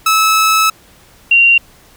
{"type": "tone pair in turn", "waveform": ["sawtooth", "sine"], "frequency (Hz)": [1300, 2761], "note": ["E6", "F7"], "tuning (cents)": [-24, -20], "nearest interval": "octave + minor second", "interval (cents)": 1304, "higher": "second", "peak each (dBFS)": -5, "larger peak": "neither", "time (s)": [[0.06, 0.7], [1.31, 1.58]], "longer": "first", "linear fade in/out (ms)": 5, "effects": ["pink hiss -45 dBFS RMS until 1.96 s"]}